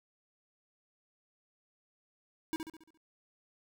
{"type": "tone with echo", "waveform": "square", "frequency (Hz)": 320, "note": "D#4", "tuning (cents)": 49, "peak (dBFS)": -32, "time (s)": [2.53, 2.56], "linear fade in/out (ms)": 0, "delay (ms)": 69, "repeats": 6, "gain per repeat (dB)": -6, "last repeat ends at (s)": 2.974, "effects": []}